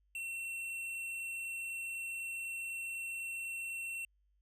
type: tone with hard clipping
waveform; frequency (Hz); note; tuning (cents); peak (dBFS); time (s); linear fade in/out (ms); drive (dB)
triangle; 2712; E7; +49; -40; 0.15-4.05; 2; 13
effects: added 50 Hz sine -70 dBFS peak until 4.41 s